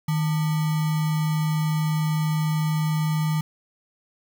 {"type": "tone with sample-and-hold", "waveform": "sine", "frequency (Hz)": 155.56, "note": "D#3", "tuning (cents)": 0, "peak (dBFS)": -20, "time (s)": [0.08, 3.41], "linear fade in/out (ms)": 5, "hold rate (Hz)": 1050, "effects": []}